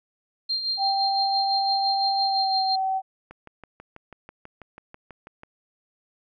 sine tone with tremolo, 4186 Hz, C8, in tune, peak -22 dBFS, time 0.49-2.76 s, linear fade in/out 10 ms, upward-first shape sine, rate 5.9 Hz, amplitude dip 55%
sine tone with pitch glide, 784 to 763.9 Hz, G5 to G5, 0 to -45 cents, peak -22 dBFS, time 0.77-3.02 s, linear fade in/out 50 ms, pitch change -45 cents, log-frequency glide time 2.21-2.6 s
click train, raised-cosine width 0.5 ms, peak -27 dBFS, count 14, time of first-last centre 3.31-5.434 s, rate 6.12 Hz
effects none

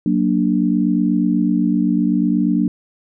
sine chord, Gb augmented, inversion none, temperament equal, 185 / 233.1 / 293.7 Hz, Gb3 / Bb3 / D4, 0 / 0 / 0 cents, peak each -18 dBFS, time 0.06-2.68 s, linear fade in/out 2 ms, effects none

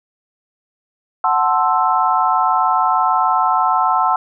sine chord, F# half-diminished seventh, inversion none, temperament equal, 740 / 880 / 1046.5 / 1318.5 Hz, F#5 / A5 / C6 / E6, 0 / 0 / 0 / 0 cents, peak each -18 dBFS, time 1.24-4.16 s, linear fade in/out 2 ms, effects none

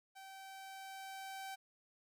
sawtooth tone with level ramp, 773 Hz, G5, 24 cents flat, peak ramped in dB -48 to -40 dBFS, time 0.15-1.56 s, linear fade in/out 20 ms, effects none

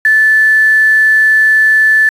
sine tone with quantisation, 1748 Hz, A6, 12 cents flat, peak -5 dBFS, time 0.05-2.09 s, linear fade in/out 2 ms, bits 5, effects resampled to 32000 Hz

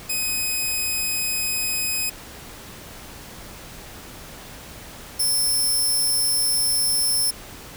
5% pulse tone pair in turn, 2520 / 5340 Hz, D#7 / E8, +21 / +22 cents, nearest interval octave + minor second, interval 1301 cents, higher second, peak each -13 dBFS, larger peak neither, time 0.09-2.1 / 5.19-7.31 s, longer second, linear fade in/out 10 ms, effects pink hiss -40 dBFS RMS until 7.76 s

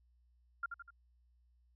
sine tone with echo, 1394 Hz, F6, 4 cents flat, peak -34 dBFS, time 0.63-0.66 s, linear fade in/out 5 ms, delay 82 ms, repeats 3, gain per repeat -6 dB, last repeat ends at 0.906 s, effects added 60 Hz sine -67 dBFS peak until 1.75 s

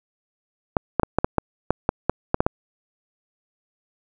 clicks, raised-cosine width 1 ms, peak -3 dBFS, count 12, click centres 0.768 / 0.997 / 1.033 / 1.186 / 1.245 / 1.383 / 1.706 / 1.891 / 2.096 / 2.344 / 2.405 / 2.465 s, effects none

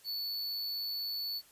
square tone, 4448 Hz, C#8, 5 cents sharp, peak -35 dBFS, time 0.04-1.42 s, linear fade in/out 50 ms, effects white hiss -61 dBFS RMS until 1.51 s + resampled to 32000 Hz

